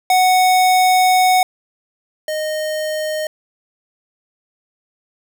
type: tone pair in turn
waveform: square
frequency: 740 / 617.8 Hz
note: F#5 / D#5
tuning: 0 / -12 cents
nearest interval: minor third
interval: 312 cents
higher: first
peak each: -11 / -20 dBFS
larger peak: first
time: 0.1-1.43 / 2.28-3.27 s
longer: first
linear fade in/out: 2 ms
effects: none